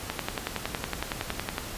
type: click train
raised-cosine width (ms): 0.3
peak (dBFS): -12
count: 17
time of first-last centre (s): 0.1-1.581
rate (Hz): 10.8
effects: pink hiss -38 dBFS RMS until 1.77 s + resampled to 32000 Hz